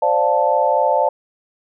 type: chord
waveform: sine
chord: D minor seventh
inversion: third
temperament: equal with one note detuned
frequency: 523.3 / 587.3 / 700.5 / 880 Hz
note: C5 / D5 / F5 / A5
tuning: 0 / 0 / +5 / 0 cents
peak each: -20 / -18 / -21 / -17 dBFS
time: 0.02-1.09 s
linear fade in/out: 5 ms
effects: none